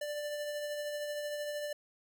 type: tone with tremolo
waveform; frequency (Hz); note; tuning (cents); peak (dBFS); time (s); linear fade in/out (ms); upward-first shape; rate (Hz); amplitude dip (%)
square; 590; D5; +8; -35; 0.01-1.73; 5; triangle; 13; 35
effects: none